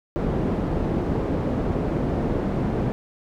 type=low-pass noise; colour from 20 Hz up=white; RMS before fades=-24 dBFS; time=0.16-2.92 s; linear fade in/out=0 ms; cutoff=360 Hz; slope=12 dB/octave; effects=none